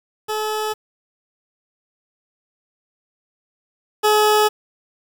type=tone pair in turn; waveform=20% pulse; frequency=429.6 / 424.7 Hz; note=A4 / G#4; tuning=-41 / +39 cents; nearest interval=unison; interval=20 cents; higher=first; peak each=-16 / -8 dBFS; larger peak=second; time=0.28-0.74 / 4.03-4.49 s; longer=neither; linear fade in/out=20 ms; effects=7-bit